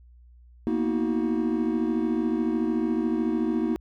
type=chord; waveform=triangle; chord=B major seventh; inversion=third; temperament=equal with one note detuned; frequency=233.1 / 246.9 / 317.8 / 370 Hz; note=A#3 / B3 / D#4 / F#4; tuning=0 / 0 / +37 / 0 cents; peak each=-25 / -29 / -24 / -29 dBFS; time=0.67-3.76 s; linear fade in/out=0 ms; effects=tanh soft clip ceiling -11 dBFS + added 60 Hz sine -49 dBFS peak until 3.8 s